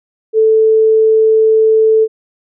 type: tone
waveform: sine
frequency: 440 Hz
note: A4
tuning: in tune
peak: -6 dBFS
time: 0.33-2.08 s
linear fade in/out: 50 ms
effects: none